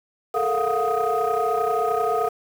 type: tone cluster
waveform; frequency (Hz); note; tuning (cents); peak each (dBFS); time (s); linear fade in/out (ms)
sine; 428.6 / 458.5 / 694 / 727 / 1252; A4 / A#4 / F5 / F#5 / D#6; -45 / -29 / -11 / -31 / +10; -25; 0.34-2.29; 10
effects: tanh soft clip ceiling -13 dBFS + 7-bit